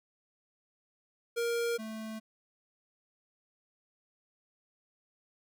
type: tone pair in turn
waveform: square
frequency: 469 / 219.7 Hz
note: A#4 / A3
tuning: +11 / -2 cents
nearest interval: octave + minor second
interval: 1313 cents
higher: first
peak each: -30 / -39 dBFS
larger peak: first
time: 1.36-1.78 / 1.78-2.2 s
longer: neither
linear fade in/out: 20 ms
effects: none